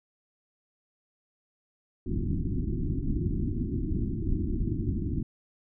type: low-pass noise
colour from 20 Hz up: pink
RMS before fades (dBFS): -29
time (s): 2.06-5.23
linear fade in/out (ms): 5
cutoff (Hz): 360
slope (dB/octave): 96
effects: none